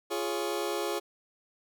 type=chord; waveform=sawtooth; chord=Db major; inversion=first; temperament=just; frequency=346.5 / 415.8 / 554.4 Hz; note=F4 / Ab4 / Db5; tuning=-14 / +2 / 0 cents; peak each=-30 / -29 / -32 dBFS; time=0.1-1 s; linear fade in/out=20 ms; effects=none